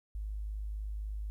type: tone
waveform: sine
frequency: 51.91 Hz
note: G#1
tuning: in tune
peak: -35 dBFS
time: 0.15-1.3 s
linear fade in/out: 0 ms
effects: 12-bit